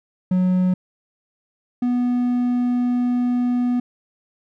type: tone pair in turn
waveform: triangle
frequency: 183.4 / 245.5 Hz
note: F#3 / B3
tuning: -15 / -10 cents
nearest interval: perfect fourth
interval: 505 cents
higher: second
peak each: -13 / -15 dBFS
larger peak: first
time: 0.31-0.74 / 1.82-3.8 s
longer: second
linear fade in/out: 5 ms
effects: none